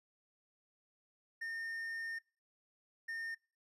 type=tone bursts at uneven times; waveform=triangle; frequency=1823 Hz; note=A#6; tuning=39 cents flat; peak=-37 dBFS; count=2; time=1.41-2.19 / 3.08-3.35 s; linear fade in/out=10 ms; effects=noise-tail reverb RT60 0.4 s tail -25 dB re dry + resampled to 32000 Hz